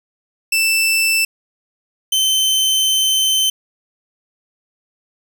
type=tone pair in turn; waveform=sawtooth; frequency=2658 / 3081 Hz; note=E7 / G7; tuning=+14 / -31 cents; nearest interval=minor third; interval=255 cents; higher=second; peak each=-10 dBFS; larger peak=neither; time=0.52-1.25 / 2.12-3.5 s; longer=second; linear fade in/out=5 ms; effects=none